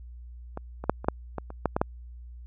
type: clicks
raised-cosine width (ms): 1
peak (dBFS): -20 / -21 / -6 / -22 / -7 / -17 / -26 / -9 / -11 / -8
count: 10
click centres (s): 0.574 / 0.84 / 0.896 / 1.045 / 1.085 / 1.383 / 1.504 / 1.657 / 1.765 / 1.815
effects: added 60 Hz sine -41 dBFS peak until 2.46 s